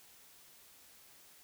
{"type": "silence", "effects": ["white hiss -60 dBFS RMS until 1.43 s"]}